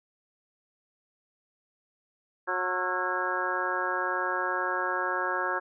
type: harmonic tone with a mistuned harmonic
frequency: 182.1 Hz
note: F#3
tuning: 27 cents flat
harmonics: 2 / 3 / 4 / 5 / 6 / 7 / 8 / 9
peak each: -36 / -36 / -38 / -35 / -34 / -34 / -37 / -32 dBFS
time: 2.47-5.6 s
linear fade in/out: 20 ms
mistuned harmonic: 7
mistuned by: +80 cents
effects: none